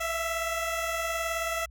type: beating tone pair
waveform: 15% pulse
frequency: 659.3 / 678.3 Hz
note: E5 / E5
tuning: 0 / +49 cents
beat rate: 19 Hz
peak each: -23 / -30 dBFS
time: 0-1.66 s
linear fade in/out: 10 ms
effects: added 60 Hz sine -46 dBFS peak until 1.7 s